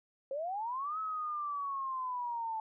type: linear two-way sweep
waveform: sine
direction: up then down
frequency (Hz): 523.3 to 1297 to 874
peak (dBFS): -34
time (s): 0.31-2.6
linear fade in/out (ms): 2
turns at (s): 0.99
effects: none